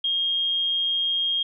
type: tone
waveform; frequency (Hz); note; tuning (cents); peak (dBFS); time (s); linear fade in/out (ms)
sine; 3237; G#7; -45; -21; 0.04-1.43; 5
effects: none